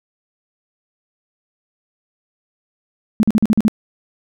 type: tone bursts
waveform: sine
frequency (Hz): 216.7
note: A3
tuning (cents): -26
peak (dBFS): -9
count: 7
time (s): 3.2-3.681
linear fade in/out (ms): 0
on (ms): 31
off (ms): 44
effects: none